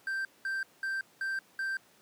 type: tone bursts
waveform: triangle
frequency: 1568 Hz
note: G6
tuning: in tune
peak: -29 dBFS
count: 5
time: 0.07-1.77 s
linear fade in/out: 2 ms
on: 180 ms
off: 200 ms
effects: pink hiss -62 dBFS RMS until 2.01 s + high-pass 200 Hz 12 dB/octave